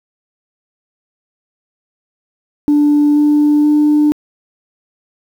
sine tone with pitch steps, 293.7 / 296.1 / 298.5 Hz, D4 / D4 / D4, 0 / +14 / +28 cents, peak -6 dBFS, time 2.68-4.12 s, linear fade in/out 0 ms, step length 480 ms, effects tanh soft clip ceiling -5 dBFS + 7-bit

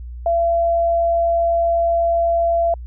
sine tone, 677 Hz, E5, 46 cents sharp, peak -14 dBFS, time 0.26-2.74 s, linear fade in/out 2 ms, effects added 60 Hz sine -29 dBFS peak until 2.86 s

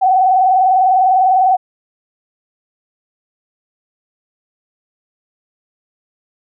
sine tone with vibrato, 750 Hz, F#5, 23 cents sharp, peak -8 dBFS, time 0.01-1.57 s, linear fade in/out 20 ms, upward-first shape sine, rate 20 Hz, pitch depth 68 cents each way, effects none

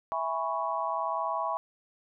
sine chord, C# minor seventh, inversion first, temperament equal with one note detuned, 659.3 / 823 / 987.8 / 1108.7 Hz, E5 / G#5 / B5 / C#6, 0 / -16 / 0 / 0 cents, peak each -34 / -35 / -33 / -33 dBFS, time 0.12-1.57 s, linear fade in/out 0 ms, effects none

